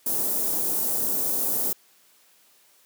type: band-stop noise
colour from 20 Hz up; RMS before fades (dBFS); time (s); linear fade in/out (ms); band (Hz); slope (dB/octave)
white; -25; 0.06-1.73; 5; 540 to 11000; 12
effects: white hiss -59 dBFS RMS until 2.85 s + high-pass 200 Hz 12 dB/octave